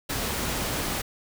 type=noise; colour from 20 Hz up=pink; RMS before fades=-29 dBFS; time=0.09-1.02 s; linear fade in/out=10 ms; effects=none